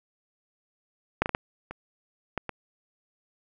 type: clicks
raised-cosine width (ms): 0.5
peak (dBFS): -6 / -11 / -15 / -7 / -22 / -13 / -17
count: 7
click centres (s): 1.22 / 1.259 / 1.293 / 1.349 / 1.71 / 2.377 / 2.493
effects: none